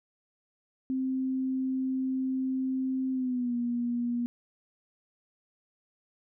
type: tone with pitch glide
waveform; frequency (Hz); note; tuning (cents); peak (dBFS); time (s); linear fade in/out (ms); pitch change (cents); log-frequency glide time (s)
sine; 261.6 to 239.9; C4 to A#3; 0 to +50; -27; 0.9-4.26; 0; -150; 3.12-3.55
effects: none